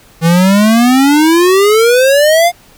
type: exponential sweep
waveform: square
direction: up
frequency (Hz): 161.4 to 714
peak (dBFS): -6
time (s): 0.21-2.52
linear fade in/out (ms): 50
effects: pink hiss -43 dBFS RMS until 2.77 s